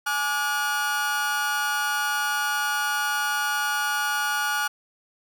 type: tone cluster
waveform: 40% pulse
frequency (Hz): 842 / 1171 / 1442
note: G#5 / D6 / F#6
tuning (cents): +24 / -5 / -45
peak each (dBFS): -29 / -31 / -24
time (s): 0.06-4.68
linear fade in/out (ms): 10
effects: none